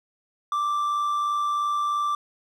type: tone with amplitude modulation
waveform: triangle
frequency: 1174.7 Hz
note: D6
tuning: in tune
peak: -19 dBFS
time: 0.52-2.15 s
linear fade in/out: 2 ms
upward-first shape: sine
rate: 103 Hz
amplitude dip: 30%
effects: none